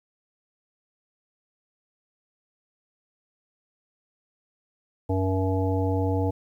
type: harmonic tone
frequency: 94.6 Hz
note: F#2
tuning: 39 cents sharp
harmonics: 1 / 3 / 5 / 7 / 9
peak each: -24 / -28 / -29 / -34 / -34 dBFS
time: 5.09-6.31 s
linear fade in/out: 10 ms
effects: 10-bit